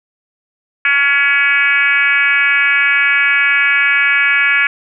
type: tone with frequency modulation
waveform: sine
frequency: 1975.5 Hz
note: B6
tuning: in tune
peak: -9 dBFS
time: 0.85-4.67 s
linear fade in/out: 2 ms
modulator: 284 Hz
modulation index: 2
effects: none